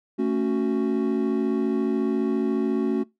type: chord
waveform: triangle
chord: F# minor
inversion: first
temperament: equal with one note detuned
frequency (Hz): 222.8 / 277.2 / 370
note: A3 / C#4 / F#4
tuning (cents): +22 / 0 / 0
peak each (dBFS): -23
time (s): 0.18-3.04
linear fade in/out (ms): 20
effects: noise-tail reverb RT60 0.2 s tail -22 dB re dry + tanh soft clip ceiling -10 dBFS